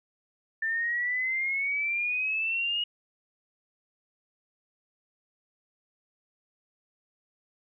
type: exponential sweep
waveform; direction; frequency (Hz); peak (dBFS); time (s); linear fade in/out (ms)
sine; up; 1777 to 2890; -26; 0.62-2.84; 5
effects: none